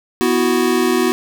square chord, B suspended fourth, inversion none, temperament equal, 246.9 / 329.6 / 370 Hz, B3 / E4 / F#4, 0 / 0 / 0 cents, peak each -19 / -20 / -17 dBFS, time 0.21-1.12 s, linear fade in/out 0 ms, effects none

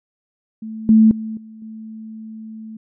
sine tone with level steps, 220 Hz, A3, in tune, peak -27 / -7 / -24 / -36 / -31 dBFS, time 0.62-2.77 s, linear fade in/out 5 ms, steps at 0.89 / 1.11 / 1.37 / 1.62 s, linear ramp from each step 2 ms, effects none

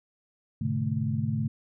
sine tone cluster, 106.7 / 128.9 / 147.9 / 219.6 Hz, G#2 / C3 / D3 / A3, +47 / -26 / +13 / -3 cents, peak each -31 dBFS, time 0.61-1.48 s, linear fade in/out 5 ms, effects none

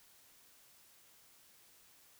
silence, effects white hiss -64 dBFS RMS until 2.19 s

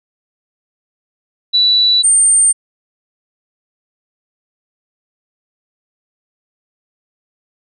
sine tone pair in turn, 3951 / 8763 Hz, B7 / C#9, 0 / -21 cents, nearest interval octave + major second, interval 1379 cents, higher second, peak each -8 / -7 dBFS, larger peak second, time 1.53-2.03 / 2.03-2.53 s, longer neither, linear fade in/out 20 ms, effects none

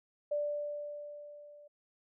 sine tone with level ramp, 587.3 Hz, D5, in tune, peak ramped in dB -29 to -53 dBFS, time 0.31-1.68 s, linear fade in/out 10 ms, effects none

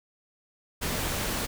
pink noise, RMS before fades -30 dBFS, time 0.81-1.47 s, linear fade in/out 20 ms, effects none

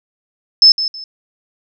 sine tone with echo, 5240 Hz, E8, 11 cents flat, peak -3 dBFS, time 0.62-0.72 s, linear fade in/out 2 ms, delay 160 ms, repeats 2, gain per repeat -12 dB, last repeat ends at 1.04 s, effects none

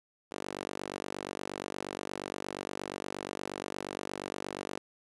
sawtooth tone with high-pass filter, 48.49 Hz, G1, 18 cents flat, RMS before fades -40 dBFS, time 0.31-4.78 s, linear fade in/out 0 ms, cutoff 350 Hz, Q 1.2, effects resampled to 24000 Hz + 10-bit

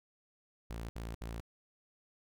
sawtooth tone bursts, 56.7 Hz, A#1, 47 cents flat, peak -36 dBFS, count 3, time 0.7-1.402 s, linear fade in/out 0 ms, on 190 ms, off 66 ms, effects none

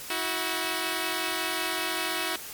5% pulse tone pair together, 324.4 / 370 Hz, E4 / F#4, -28 / 0 cents, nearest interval major second, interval 228 cents, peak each -19 dBFS, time 0.1-2.36 s, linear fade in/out 2 ms, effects white hiss -40 dBFS RMS until 2.53 s + MP3 96 kbps

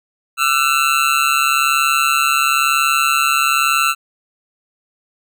25% pulse tone with amplitude modulation, 1340 Hz, E6, 28 cents sharp, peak -6 dBFS, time 0.37-3.95 s, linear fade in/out 50 ms, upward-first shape sine, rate 141 Hz, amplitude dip 75%, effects none

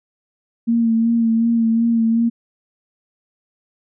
sine tone with vibrato, 229.2 Hz, A#3, 29 cents flat, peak -13 dBFS, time 0.67-2.3 s, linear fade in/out 20 ms, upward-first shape sine, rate 2.7 Hz, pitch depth 29 cents each way, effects none

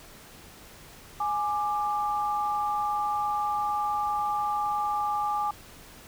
sine tone pair together, 833 / 1184.9 Hz, G#5 / D6, +5 / +15 cents, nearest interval tritone, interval 610 cents, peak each -27 / -29 dBFS, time 1.2-5.51 s, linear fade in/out 5 ms, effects pink hiss -49 dBFS RMS until 6.07 s

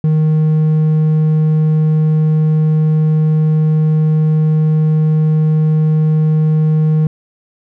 sine tone with hard clipping, 155.56 Hz, D#3, in tune, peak -10 dBFS, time 0.04-7.07 s, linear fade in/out 2 ms, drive 3 dB, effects none

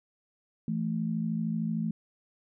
sine tone pair together, 166.82 / 220 Hz, E3 / A3, +21 / 0 cents, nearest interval perfect fourth, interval 479 cents, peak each -31 / -30 dBFS, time 0.68-1.91 s, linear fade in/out 2 ms, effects none

